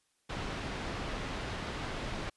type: low-pass noise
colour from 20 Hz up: pink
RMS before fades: -38 dBFS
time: 0.29-2.3 s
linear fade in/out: 10 ms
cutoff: 3600 Hz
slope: 12 dB/octave
effects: white hiss -75 dBFS RMS until 2.36 s + resampled to 24000 Hz

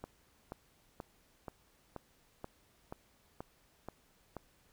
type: click train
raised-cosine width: 1 ms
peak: -28 dBFS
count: 10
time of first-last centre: 0.04-4.367 s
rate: 2.08 Hz
effects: pink hiss -69 dBFS RMS until 4.72 s

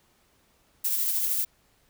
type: noise with tremolo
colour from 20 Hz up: violet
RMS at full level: -25 dBFS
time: 0.84-1.45 s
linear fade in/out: 10 ms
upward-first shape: triangle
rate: 13 Hz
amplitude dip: 35%
effects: pink hiss -65 dBFS RMS until 1.89 s

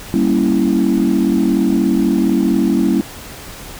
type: chord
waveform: sine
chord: G diminished seventh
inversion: none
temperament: equal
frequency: 196 / 233.1 / 277.2 / 329.6 Hz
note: G3 / Bb3 / Db4 / Fb4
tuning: 0 / 0 / 0 / 0 cents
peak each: -16 dBFS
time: 0.14-3.01 s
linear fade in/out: 0 ms
effects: tanh soft clip ceiling -5 dBFS + pink hiss -33 dBFS RMS until 3.79 s

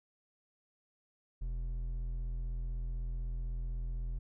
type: tone with hard clipping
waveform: sine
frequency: 42.01 Hz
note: E1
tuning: 34 cents sharp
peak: -36 dBFS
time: 1.41-4.19 s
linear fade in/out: 10 ms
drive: 6 dB
effects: none

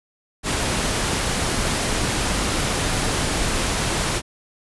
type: noise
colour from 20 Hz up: pink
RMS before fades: -22 dBFS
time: 0.43-4.22 s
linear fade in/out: 50 ms
effects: resampled to 24000 Hz

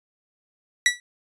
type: tone with exponential decay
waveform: sawtooth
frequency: 1951 Hz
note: B6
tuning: 22 cents flat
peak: -8 dBFS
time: 0.86-1 s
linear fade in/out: 1 ms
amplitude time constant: 30 ms
effects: resampled to 22050 Hz

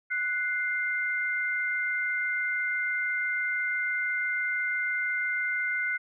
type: tone pair together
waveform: sine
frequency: 1480 / 2094 Hz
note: F#6 / C7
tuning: 0 / +1 cents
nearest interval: tritone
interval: 601 cents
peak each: -29 / -29 dBFS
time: 0.1-5.98 s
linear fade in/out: 20 ms
effects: none

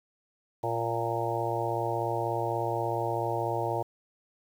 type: harmonic tone with a mistuned harmonic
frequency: 116.54 Hz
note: A#2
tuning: in tune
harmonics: 1 / 3 / 4 / 5 / 6 / 7 / 8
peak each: -35 / -35 / -35 / -35 / -35 / -35 / -35 dBFS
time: 0.63-3.83 s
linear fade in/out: 10 ms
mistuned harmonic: 8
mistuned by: -23 cents
effects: 9-bit

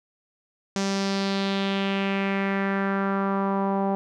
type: tone with low-pass filter sweep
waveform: sawtooth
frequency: 196 Hz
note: G3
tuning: in tune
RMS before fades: -25 dBFS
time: 0.76-3.95 s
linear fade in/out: 0 ms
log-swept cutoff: 6200 to 810 Hz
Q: 2.7
effects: none

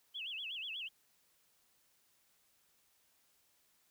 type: tone with vibrato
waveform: sine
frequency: 2960 Hz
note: F#7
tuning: in tune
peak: -40 dBFS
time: 0.14-0.89 s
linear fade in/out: 20 ms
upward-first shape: sine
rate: 8.2 Hz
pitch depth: 250 cents each way
effects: white hiss -73 dBFS RMS until 3.9 s

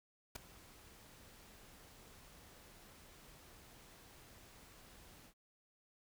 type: noise with ADSR envelope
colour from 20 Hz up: pink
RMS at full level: -40 dBFS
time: 0.35-5.34 s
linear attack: 11 ms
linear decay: 4 ms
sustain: -20 dB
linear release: 77 ms
effects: none

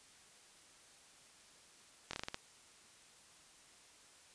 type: slowing click train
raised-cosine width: 0.2 ms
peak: -22 dBFS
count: 7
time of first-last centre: 2.11-2.344 s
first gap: 23 ms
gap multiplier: 1.21
effects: white hiss -62 dBFS RMS until 4.34 s + resampled to 22050 Hz

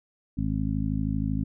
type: harmonic tone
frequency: 52.8 Hz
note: G#1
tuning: 29 cents sharp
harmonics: 1 / 2 / 3 / 4 / 5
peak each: -31 / -31 / -31 / -31 / -31 dBFS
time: 0.37-1.44 s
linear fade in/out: 10 ms
effects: none

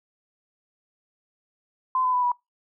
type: tone with pitch steps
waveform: sine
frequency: 1028 / 1010.3 / 993 / 975.9 Hz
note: C6 / B5 / B5 / B5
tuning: -31 / +39 / +9 / -21 cents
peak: -20 dBFS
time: 1.95-2.318 s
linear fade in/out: 2 ms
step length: 92 ms
effects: noise-tail reverb RT60 0.2 s tail -26 dB re dry

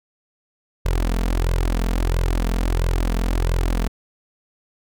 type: tone with flanger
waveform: sawtooth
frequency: 42.93 Hz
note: F1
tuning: 29 cents flat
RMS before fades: -20 dBFS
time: 0.85-3.88 s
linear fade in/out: 10 ms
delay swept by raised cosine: 1.9 to 4.5 ms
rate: 1.5 Hz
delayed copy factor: +0.75
effects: none

